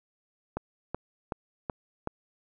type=click train; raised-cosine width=1 ms; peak=-17 dBFS; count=5; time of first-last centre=0.57-2.074 s; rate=2.66 Hz; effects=none